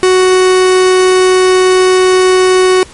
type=tone; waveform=45% pulse; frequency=370.8 Hz; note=F#4; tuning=4 cents sharp; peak=-5 dBFS; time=0.03-2.83 s; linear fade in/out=0 ms; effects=pink hiss -35 dBFS RMS until 2.93 s + MP3 48 kbps